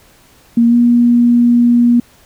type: tone with pitch glide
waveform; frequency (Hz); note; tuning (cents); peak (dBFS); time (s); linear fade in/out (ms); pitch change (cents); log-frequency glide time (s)
sine; 233.8 to 239.3; A#3 to A#3; +5 to +46; -6; 0.57-2; 5; +41; 0.68-0.75
effects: pink hiss -47 dBFS RMS until 2.25 s